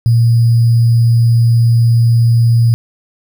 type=tone with sample-and-hold; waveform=sine; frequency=116.54 Hz; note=A#2; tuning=in tune; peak=-6 dBFS; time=0.06-2.74 s; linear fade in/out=0 ms; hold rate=4900 Hz; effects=none